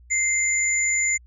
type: tone pair together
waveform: sine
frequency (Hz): 2086 / 7016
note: C7 / A8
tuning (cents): -6 / -6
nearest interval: octave + major sixth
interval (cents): 2100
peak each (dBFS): -22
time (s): 0.1-1.18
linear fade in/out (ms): 20
effects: added 60 Hz sine -47 dBFS peak until 1.26 s